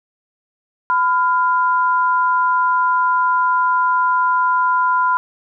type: tone pair together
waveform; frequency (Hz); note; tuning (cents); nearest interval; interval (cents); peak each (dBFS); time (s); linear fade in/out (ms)
sine; 1004.3 / 1400; B5 / F6; +29 / +4; tritone; 575; -14 / -19; 0.9-5.17; 0
effects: none